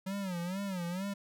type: tone with vibrato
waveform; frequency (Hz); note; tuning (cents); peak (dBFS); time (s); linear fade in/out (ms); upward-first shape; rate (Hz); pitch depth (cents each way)
square; 185.4; F#3; +4; -35; 0.06-1.14; 10; sine; 2.2; 140
effects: none